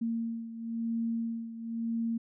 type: beating tone pair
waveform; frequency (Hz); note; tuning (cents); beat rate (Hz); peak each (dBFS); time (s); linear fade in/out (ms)
sine; 229.1 / 230.08; A#3 / A#3; -30 / -22; 0.98; -32 / -37; 0.01-2.18; 10
effects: none